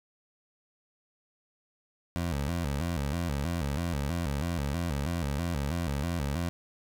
20% pulse tone with vibrato, 77.8 Hz, D#2, in tune, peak -24 dBFS, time 2.16-6.49 s, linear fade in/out 0 ms, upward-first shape square, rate 3.1 Hz, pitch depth 170 cents each way, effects none

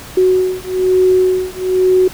sine beating tone pair, 370 / 371.1 Hz, F#4 / F#4, 0 / +5 cents, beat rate 1.1 Hz, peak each -13 dBFS, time 0.17-2.08 s, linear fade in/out 5 ms, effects pink hiss -33 dBFS RMS until 2.13 s

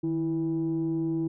sine tone pair together, 155.9 / 327.3 Hz, D#3 / E4, +4 / -12 cents, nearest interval octave + minor second, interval 1284 cents, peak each -30 / -25 dBFS, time 0.03-1.28 s, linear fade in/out 10 ms, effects tanh soft clip ceiling -21 dBFS

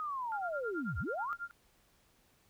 sine linear two-way sweep, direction down then up, 1272 to 58.27 to 1272 Hz, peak -35 dBFS, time 0-1.33 s, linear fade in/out 0 ms, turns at 0.99 s
sine tone with tremolo, 1396.9 Hz, F6, in tune, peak -36 dBFS, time 0.32-1.51 s, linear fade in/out 0 ms, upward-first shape sine, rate 9.2 Hz, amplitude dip 100%
effects pink hiss -69 dBFS RMS until 2.49 s

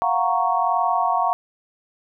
sine chord, Gb major seventh, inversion third, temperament equal, 698.5 / 740 / 932.3 / 1108.7 Hz, F5 / Gb5 / Bb5 / Db6, 0 / 0 / 0 / 0 cents, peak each -23 dBFS, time 0.02-1.33 s, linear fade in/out 0 ms, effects none

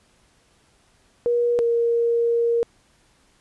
sine tone pair in turn, 478 / 467.9 Hz, A#4 / A#4, +43 / +6 cents, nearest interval unison, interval 37 cents, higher first, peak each -17 dBFS, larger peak neither, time 1.26-1.59 / 1.59-2.63 s, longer second, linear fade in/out 0 ms, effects pink hiss -60 dBFS RMS until 3.4 s + resampled to 24000 Hz

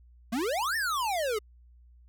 square exponential two-way sweep, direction up then down, 213.7 to 1864.7 to 403.4 Hz, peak -28 dBFS, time 0.32-1.39 s, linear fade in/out 10 ms, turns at 0.76 s, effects added 60 Hz sine -53 dBFS peak until 2.08 s

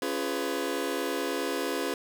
sawtooth chord, C# dominant seventh, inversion none, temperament just, 277.2 / 346.5 / 415.8 / 498.9 Hz, C#4 / E#4 / G#4 / B4, 0 / -14 / +2 / +17 cents, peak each -30 dBFS, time 0.02-1.94 s, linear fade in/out 2 ms, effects none

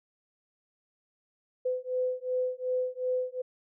sine beating tone pair, 505 / 507.7 Hz, B4 / B4, +39 / +48 cents, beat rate 2.7 Hz, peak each -31 dBFS, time 1.65-3.42 s, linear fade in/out 10 ms, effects none

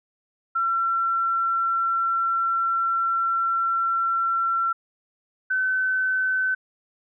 sine tone pair in turn, 1355 / 1520.9 Hz, E6 / F#6, +47 / +47 cents, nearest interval major second, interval 200 cents, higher second, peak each -20 dBFS, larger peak neither, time 0.55-4.73 / 5.5-6.55 s, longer first, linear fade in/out 10 ms, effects none

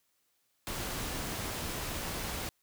pink noise, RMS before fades -37 dBFS, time 0.67-2.49 s, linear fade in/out 0 ms, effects white hiss -75 dBFS RMS until 2.62 s

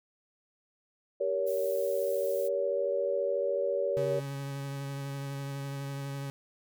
sine chord, G diminished, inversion none, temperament just, 392 / 470.4 / 564.5 Hz, G4 / Bb4 / Db5, 0 / +16 / +31 cents, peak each -34 / -33 / -29 dBFS, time 1.2-4.2 s, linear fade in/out 10 ms
violet noise, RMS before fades -45 dBFS, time 1.46-2.49 s, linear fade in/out 20 ms
40% pulse tone with vibrato, 138.9 Hz, C#3, 4 cents sharp, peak -34 dBFS, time 3.97-6.3 s, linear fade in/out 0 ms, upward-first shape sine, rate 12 Hz, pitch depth 15 cents each way
effects none

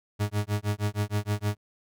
40% pulse tone with tremolo, 103.83 Hz, G#2, in tune, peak -22 dBFS, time 0.19-1.57 s, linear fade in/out 20 ms, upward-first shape sine, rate 6.4 Hz, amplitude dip 100%, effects none

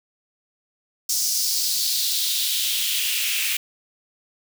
white noise with high-pass filter sweep, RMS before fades -23 dBFS, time 1.09-3.57 s, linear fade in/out 5 ms, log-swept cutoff 5700 to 2400 Hz, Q 3.2, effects none

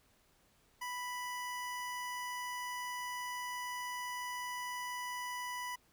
25% pulse tone, 987.8 Hz, B5, in tune, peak -35 dBFS, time 0.81-5.76 s, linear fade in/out 10 ms, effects pink hiss -70 dBFS RMS until 5.92 s

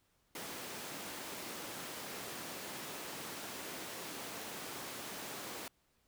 pink high-pass noise, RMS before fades -45 dBFS, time 0.35-5.68 s, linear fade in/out 2 ms, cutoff 230 Hz, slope 12 dB/octave, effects pink hiss -75 dBFS RMS until 6.07 s

